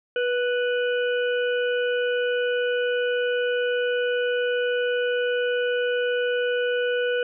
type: harmonic tone with a mistuned harmonic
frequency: 493.9 Hz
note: B4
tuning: in tune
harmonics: 1 / 3 / 5 / 6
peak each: -22 / -28 / -38 / -35 dBFS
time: 0.16-7.23 s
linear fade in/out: 2 ms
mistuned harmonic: 1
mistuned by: -16 cents
effects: none